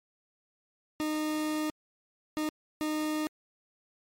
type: tone bursts at uneven times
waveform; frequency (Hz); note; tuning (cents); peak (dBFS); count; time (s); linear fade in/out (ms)
40% pulse; 307.1; D#4; -23; -28; 3; 1-1.7 / 2.37-2.49 / 2.81-3.27; 0
effects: MP3 64 kbps